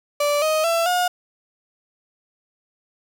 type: tone with pitch steps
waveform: 35% pulse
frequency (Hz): 583 / 624.8 / 669.7 / 717.8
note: D5 / D#5 / E5 / F5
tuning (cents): -13 / +7 / +27 / +47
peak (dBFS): -16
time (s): 0.2-1.08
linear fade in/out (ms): 5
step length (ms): 220
effects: none